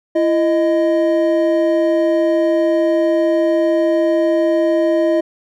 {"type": "tone pair together", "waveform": "triangle", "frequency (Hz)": [335.6, 622.3], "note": ["E4", "D#5"], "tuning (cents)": [31, 0], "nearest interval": "major seventh", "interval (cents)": 1069, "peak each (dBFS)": -13, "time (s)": [0.15, 5.21], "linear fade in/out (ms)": 10, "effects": []}